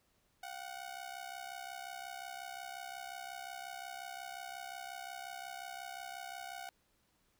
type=ring-modulated tone; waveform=sawtooth; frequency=740 Hz; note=F#5; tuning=in tune; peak=-37 dBFS; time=0.43-6.69 s; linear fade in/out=0 ms; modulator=32.8 Hz; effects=pink hiss -75 dBFS RMS until 7.39 s